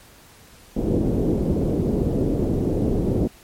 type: low-pass noise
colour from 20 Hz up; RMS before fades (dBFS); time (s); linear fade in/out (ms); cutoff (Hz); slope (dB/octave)
white; -21; 0.76-3.28; 10; 410; 24
effects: pink hiss -49 dBFS RMS until 3.43 s + MP3 64 kbps